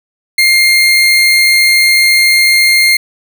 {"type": "tone", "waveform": "30% pulse", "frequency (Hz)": 2118, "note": "C7", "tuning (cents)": 21, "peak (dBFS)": -3, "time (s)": [0.38, 2.97], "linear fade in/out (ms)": 5, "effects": []}